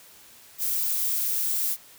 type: noise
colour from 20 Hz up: violet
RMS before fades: -26 dBFS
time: 0.58-1.77 s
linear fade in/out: 50 ms
effects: white hiss -51 dBFS RMS until 1.98 s